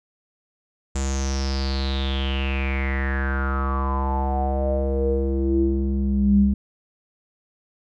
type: tone with low-pass filter sweep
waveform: square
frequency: 67.5 Hz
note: C#2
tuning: 45 cents flat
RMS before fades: -22 dBFS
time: 0.95-6.54 s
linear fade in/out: 5 ms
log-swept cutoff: 7400 to 180 Hz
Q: 8.8
effects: none